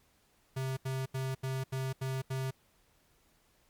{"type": "tone bursts", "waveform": "square", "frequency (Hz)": 132.1, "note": "C3", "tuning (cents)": 17, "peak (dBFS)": -33, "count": 7, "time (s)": [0.56, 2.51], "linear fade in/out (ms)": 10, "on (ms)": 210, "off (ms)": 80, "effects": ["pink hiss -69 dBFS RMS until 3.69 s", "MP3 96 kbps"]}